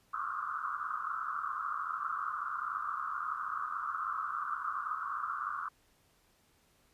pink band-pass noise, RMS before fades -37 dBFS, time 0.13-5.69 s, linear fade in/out 10 ms, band 1100 to 1400 Hz, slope 96 dB/octave, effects pink hiss -69 dBFS RMS until 6.93 s + resampled to 32000 Hz

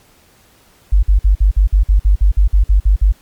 sine tone bursts, 49 Hz, G1, in tune, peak -6 dBFS, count 14, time 0.92-3.123 s, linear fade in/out 10 ms, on 110 ms, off 51 ms, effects pink hiss -50 dBFS RMS until 3.21 s + MP3 96 kbps

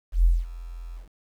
sine tone with ADSR envelope, 42.57 Hz, F1, 44 cents flat, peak -13 dBFS, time 0.12-1.09 s, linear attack 120 ms, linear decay 210 ms, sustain -21 dB, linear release 130 ms, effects 9-bit

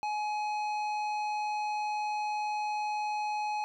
triangle tone with tanh clipping, 843 Hz, G#5, 26 cents sharp, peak -32 dBFS, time 0.03-3.64 s, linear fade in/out 0 ms, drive 16 dB, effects none

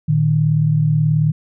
sine tone pair together, 114.56 / 153.2 Hz, A#2 / D#3, -30 / -27 cents, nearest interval perfect fourth, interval 503 cents, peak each -19 / -13 dBFS, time 0.08-1.32 s, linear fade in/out 10 ms, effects none

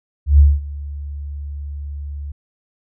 sine tone with ADSR envelope, 71.9 Hz, D2, 36 cents flat, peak -4 dBFS, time 0.26-2.32 s, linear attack 130 ms, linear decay 210 ms, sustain -21 dB, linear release 7 ms, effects none

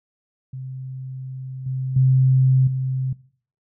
sine tone with level steps, 130.81 Hz, C3, in tune, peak -29 / -22 / -12 / -20 dBFS, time 0.53-3.13 s, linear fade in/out 5 ms, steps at 1.66 / 1.96 / 2.67 s, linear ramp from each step 5 ms, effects noise-tail reverb RT60 0.5 s tail -20 dB re dry

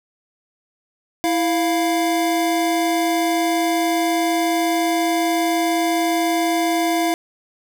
square tone pair together, 329.6 / 698.5 Hz, E4 / F5, 0 / 0 cents, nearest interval octave + minor second, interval 1300 cents, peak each -20 / -21 dBFS, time 1.24-7.14 s, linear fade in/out 0 ms, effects none

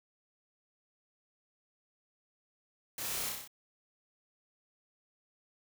white noise with echo, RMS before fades -40 dBFS, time 2.98-3.29 s, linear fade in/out 2 ms, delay 31 ms, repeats 6, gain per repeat -2 dB, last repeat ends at 3.476 s, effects none

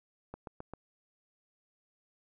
click train, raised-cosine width 1 ms, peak -28 dBFS, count 4, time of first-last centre 0.34-0.736 s, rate 7.57 Hz, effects none

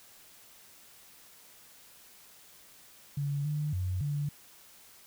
sine tone with pitch steps, 142.3 / 149.8 / 91.9 / 145.1 Hz, C#3 / D3 / F#2 / D3, +46 / +35 / -11 / -21 cents, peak -29 dBFS, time 3.17-4.29 s, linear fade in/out 5 ms, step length 280 ms, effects white hiss -56 dBFS RMS until 5.06 s

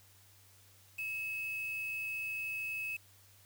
sine tone with quantisation, 2587 Hz, E7, 33 cents flat, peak -36 dBFS, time 0.98-2.97 s, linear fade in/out 10 ms, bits 8, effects added 97 Hz sine -64 dBFS peak until 3.45 s + white hiss -63 dBFS RMS until 3.45 s

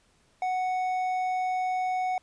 triangle tone with hard clipping, 740 Hz, F#5, in tune, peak -27 dBFS, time 0.42-2.18 s, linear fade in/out 2 ms, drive 9 dB, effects pink hiss -65 dBFS RMS until 2.22 s + resampled to 22050 Hz

